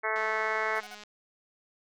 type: harmonic tone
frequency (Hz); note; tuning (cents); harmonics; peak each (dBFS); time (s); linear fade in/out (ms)
218.3; A3; -13; 2 / 3 / 4 / 5 / 6 / 7 / 8 / 9 / 10; -36 / -36 / -36 / -36 / -36 / -36 / -36 / -36 / -36; 0.03-0.81; 20
type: click train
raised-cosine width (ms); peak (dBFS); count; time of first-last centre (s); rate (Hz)
0.2; -30; 184; 0.16-1.036; 209
type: tone bursts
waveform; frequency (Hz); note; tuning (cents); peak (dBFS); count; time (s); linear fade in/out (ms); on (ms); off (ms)
20% pulse; 740; F#5; 0; -38; 3; 0.75-0.949; 5; 41; 38
effects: none